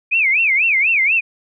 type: tone with vibrato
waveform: sine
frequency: 2378 Hz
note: D7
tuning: 21 cents sharp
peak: -12 dBFS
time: 0.11-1.21 s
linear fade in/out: 20 ms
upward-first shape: sine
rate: 4.1 Hz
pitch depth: 240 cents each way
effects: none